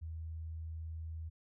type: tone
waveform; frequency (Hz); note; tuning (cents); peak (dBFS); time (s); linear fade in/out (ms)
sine; 80.6; E2; -38; -40; 0.01-1.3; 20
effects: none